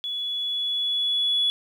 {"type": "tone with level ramp", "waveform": "sine", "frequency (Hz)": 3400, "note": "G#7", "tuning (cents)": 40, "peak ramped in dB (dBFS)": [-27, -18], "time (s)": [0.04, 1.5], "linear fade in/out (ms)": 0, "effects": ["tanh soft clip ceiling -14 dBFS", "9-bit"]}